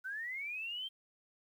sine linear sweep, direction up, 1480 to 3180 Hz, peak -38 dBFS, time 0.04-0.89 s, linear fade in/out 20 ms, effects 11-bit

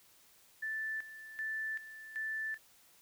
sine tone with tremolo, 1760 Hz, A6, in tune, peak -35 dBFS, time 0.62-2.58 s, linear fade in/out 10 ms, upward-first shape square, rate 1.3 Hz, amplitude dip 75%, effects white hiss -64 dBFS RMS until 3.01 s

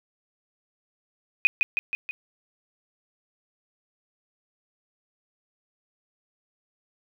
sine tone with echo, 2489 Hz, D#7, in tune, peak -13 dBFS, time 1.45-1.47 s, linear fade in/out 0 ms, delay 160 ms, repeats 4, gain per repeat -4 dB, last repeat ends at 2.11 s, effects none

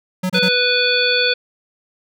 square tone bursts, 184.2 Hz, F#3, 7 cents flat, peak -18 dBFS, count 3, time 0.23-0.49 s, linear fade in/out 10 ms, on 68 ms, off 28 ms
harmonic tone, 493.9 Hz, B4, in tune, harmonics 1 / 3 / 5 / 7 / 9, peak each -20 / -20 / -20 / -20 / -20 dBFS, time 0.34-1.34 s, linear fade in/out 10 ms
effects none

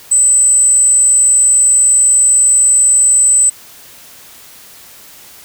sine tone, 8040 Hz, B8, 30 cents sharp, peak -6 dBFS, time 0.11-3.5 s, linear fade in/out 10 ms, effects white hiss -38 dBFS RMS until 5.44 s

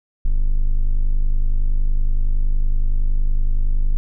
triangle tone, 25.37 Hz, G#0, 40 cents flat, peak -11 dBFS, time 0.25-3.97 s, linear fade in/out 0 ms, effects none

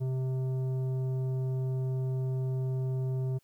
triangle tone with tanh clipping, 130.3 Hz, C3, 7 cents flat, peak -30 dBFS, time 0-3.39 s, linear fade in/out 20 ms, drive 14 dB, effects white hiss -71 dBFS RMS until 3.43 s

